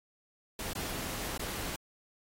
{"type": "noise with dropouts", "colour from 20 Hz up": "pink", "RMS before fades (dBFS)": -38, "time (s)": [0.59, 1.76], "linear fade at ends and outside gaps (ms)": 2, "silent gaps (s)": [[0.734, 0.753], [1.377, 1.394]], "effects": ["AAC 48 kbps"]}